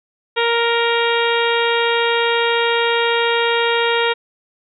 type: harmonic tone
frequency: 467.2 Hz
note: A#4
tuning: 4 cents sharp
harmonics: 1 / 2 / 3 / 4 / 5 / 6 / 7 / 8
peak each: -18 / -21 / -23 / -24 / -25 / -26 / -26 / -27 dBFS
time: 0.36-4.14 s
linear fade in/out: 20 ms
effects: none